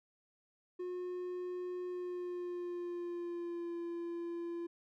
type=tone with pitch glide; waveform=triangle; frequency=360 to 341.6 Hz; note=F#4 to F4; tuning=-47 to -38 cents; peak=-36 dBFS; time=0.79-4.67 s; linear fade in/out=10 ms; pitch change=-91 cents; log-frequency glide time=1.88-3.77 s; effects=none